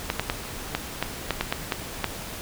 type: clicks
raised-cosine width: 0.3 ms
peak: -7 dBFS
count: 10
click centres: 0.101 / 0.196 / 0.299 / 0.75 / 1.026 / 1.307 / 1.41 / 1.525 / 1.722 / 2.043 s
effects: pink hiss -36 dBFS RMS until 2.41 s